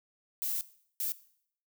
violet noise bursts at uneven times, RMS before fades -33 dBFS, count 2, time 0.42-0.61 / 1-1.12 s, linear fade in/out 0 ms, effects noise-tail reverb RT60 0.6 s tail -17 dB re dry

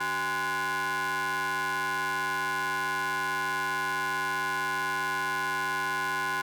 35% pulse ring-modulated tone, 218.6 Hz, A3, 11 cents flat, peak -23 dBFS, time 0-6.42 s, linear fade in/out 10 ms, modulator 1250 Hz, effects none

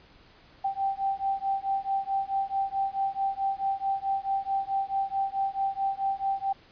sine beating tone pair, 780 / 784.6 Hz, G5 / G5, -9 / +1 cents, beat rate 4.6 Hz, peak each -29 dBFS, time 0.64-6.53 s, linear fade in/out 10 ms, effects pink hiss -56 dBFS RMS until 6.71 s + resampled to 11025 Hz

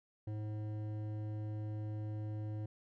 triangle tone with hard clipping, 106.7 Hz, G#2, 47 cents sharp, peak -40 dBFS, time 0.27-2.66 s, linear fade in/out 5 ms, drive 15 dB, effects none

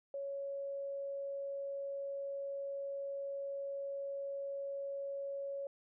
sine tone, 556 Hz, C#5, 5 cents sharp, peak -38 dBFS, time 0.14-5.67 s, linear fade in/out 2 ms, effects none

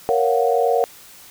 sine chord, Gb major seventh, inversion first, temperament equal, 466.2 / 554.4 / 698.5 / 740 Hz, Bb4 / Db5 / F5 / Gb5, 0 / 0 / 0 / 0 cents, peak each -18 / -22 / -22 / -21 dBFS, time 0.09-0.84 s, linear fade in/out 0 ms, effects white hiss -44 dBFS RMS until 1.3 s

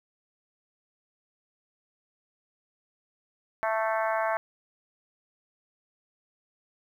harmonic tone with a mistuned harmonic, 221 Hz, A3, 8 cents sharp, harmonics 3 / 4 / 5 / 6 / 7 / 8 / 9 / 10, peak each -28 / -31 / -33 / -37 / -35 / -38 / -43 / -43 dBFS, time 3.63-4.37 s, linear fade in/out 0 ms, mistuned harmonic 10, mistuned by -18 cents, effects 10-bit

